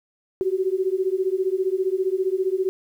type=beating tone pair; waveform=sine; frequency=370 / 385 Hz; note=F#4 / G4; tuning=0 / -31 cents; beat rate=15 Hz; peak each=-23 dBFS; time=0.41-2.69 s; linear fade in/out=0 ms; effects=9-bit